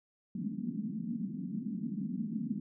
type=band-pass noise; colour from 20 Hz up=pink; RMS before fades=-37 dBFS; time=0.35-2.6 s; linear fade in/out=2 ms; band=180 to 250 Hz; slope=48 dB/octave; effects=none